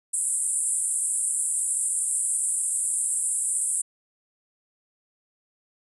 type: band-pass noise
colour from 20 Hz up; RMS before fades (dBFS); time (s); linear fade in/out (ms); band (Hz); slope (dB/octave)
white; -26; 0.13-3.82; 10; 7900 to 10000; 96
effects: none